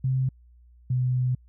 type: tone pair in turn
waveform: sine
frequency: 130.81 / 126.43 Hz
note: C3 / B2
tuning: 0 / +41 cents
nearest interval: minor second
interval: 59 cents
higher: first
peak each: -21 dBFS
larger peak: neither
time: 0.04-0.29 / 0.9-1.35 s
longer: second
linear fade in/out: 5 ms
effects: added 60 Hz sine -51 dBFS peak until 1.48 s